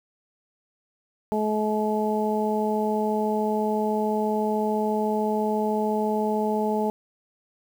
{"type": "harmonic tone", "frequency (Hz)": 213.9, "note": "A3", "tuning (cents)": -49, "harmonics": [1, 2, 3, 4], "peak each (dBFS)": [-26, -26, -30, -28], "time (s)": [1.32, 6.9], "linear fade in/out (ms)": 0, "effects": ["8-bit"]}